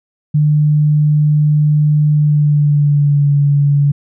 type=tone with pitch glide; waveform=sine; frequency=150 to 143.14 Hz; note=D3 to D3; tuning=+37 to -44 cents; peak=-8 dBFS; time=0.34-3.92 s; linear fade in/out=10 ms; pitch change=-81 cents; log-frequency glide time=2.13-3.31 s; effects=none